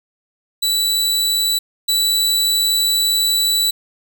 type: tone pair in turn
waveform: sawtooth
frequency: 3951 / 3951 Hz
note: B7 / B7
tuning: 0 / 0 cents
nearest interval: unison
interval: 0 cents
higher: neither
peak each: -12 / -11 dBFS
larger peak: second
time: 0.62-1.59 / 1.88-3.71 s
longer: second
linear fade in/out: 10 ms
effects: none